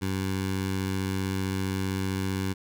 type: tone with notch filter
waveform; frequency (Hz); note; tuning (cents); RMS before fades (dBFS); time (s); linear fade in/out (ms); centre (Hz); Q
15% pulse; 95.4; G2; -47; -29; 0.01-2.54; 20; 650; 1.2
effects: none